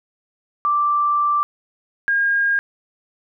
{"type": "tone pair in turn", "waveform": "sine", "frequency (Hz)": [1174, 1620.7], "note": ["D6", "G#6"], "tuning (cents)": [-1, -43], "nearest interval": "tritone", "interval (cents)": 558, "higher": "second", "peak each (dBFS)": -15, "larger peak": "neither", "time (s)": [[0.65, 1.43], [2.08, 2.59]], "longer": "first", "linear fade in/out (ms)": 0, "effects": []}